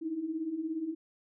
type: beating tone pair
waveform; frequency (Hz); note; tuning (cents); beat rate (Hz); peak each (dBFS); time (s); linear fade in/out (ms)
sine; 305.8 / 322.8; D#4 / E4; -30 / -36; 17; -39 / -33; 0.01-0.95; 20
effects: none